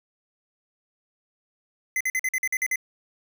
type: tone bursts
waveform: square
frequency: 2042 Hz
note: C7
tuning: 43 cents flat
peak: -23 dBFS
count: 9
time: 1.96-2.758 s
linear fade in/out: 2 ms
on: 46 ms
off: 48 ms
effects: none